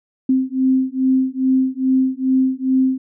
sine beating tone pair, 260.2 / 262.6 Hz, C4 / C4, -9 / +6 cents, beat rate 2.4 Hz, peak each -17 dBFS, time 0.29-2.98 s, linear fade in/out 5 ms, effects none

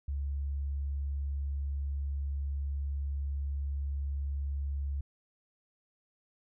sine tone, 70.1 Hz, C#2, 20 cents sharp, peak -31 dBFS, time 0.08-5.01 s, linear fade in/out 5 ms, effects none

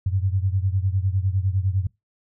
sine beating tone pair, 92.5 / 102.4 Hz, F#2 / G#2, 0 / -24 cents, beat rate 9.9 Hz, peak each -21 / -24 dBFS, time 0.06-1.87 s, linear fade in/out 5 ms, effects noise-tail reverb RT60 0.2 s tail -25 dB re dry

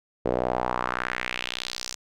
sawtooth tone with band-pass filter sweep, 61.74 Hz, B1, in tune, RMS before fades -29 dBFS, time 0.25-1.95 s, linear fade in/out 10 ms, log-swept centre 470 to 6200 Hz, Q 2.4, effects none

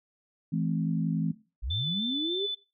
sine chord, A minor, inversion second, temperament equal with one note detuned, 164.81 / 215.8 / 261.6 Hz, E3 / A3 / C4, 0 / -33 / 0 cents, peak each -28 / -31 / -33 dBFS, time 0.52-1.32 s, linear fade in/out 10 ms
sine linear sweep, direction up, 44.01 to 415.9 Hz, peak -30 dBFS, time 1.62-2.47 s, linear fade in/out 20 ms
sine tone with vibrato, 3520 Hz, A7, in tune, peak -29 dBFS, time 1.7-2.55 s, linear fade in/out 10 ms, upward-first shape sine, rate 3.5 Hz, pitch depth 15 cents each way
effects noise-tail reverb RT60 0.3 s tail -17 dB re dry

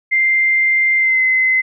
sine tone with pitch glide, 2093 to 2050 Hz, C7 to C7, 0 to -36 cents, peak -11 dBFS, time 0.11-1.62 s, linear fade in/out 20 ms, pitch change -36 cents, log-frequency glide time 0.97-1.22 s, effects none

